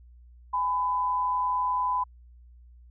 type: tone pair together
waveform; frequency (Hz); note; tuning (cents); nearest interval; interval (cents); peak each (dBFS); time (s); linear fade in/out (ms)
sine; 830.6 / 1002.3; G#5 / B5; 0 / +25; minor third; 325; -34 / -24; 0.53-2.04; 10
effects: added 60 Hz sine -49 dBFS peak until 2.9 s